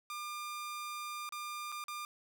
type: tone with dropouts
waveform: sawtooth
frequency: 1200 Hz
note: D6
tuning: 37 cents sharp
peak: -36 dBFS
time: 0.1-2.05 s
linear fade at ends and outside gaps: 1 ms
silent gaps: 1.291-1.323 / 1.719-1.723 / 1.84-1.882 s
effects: none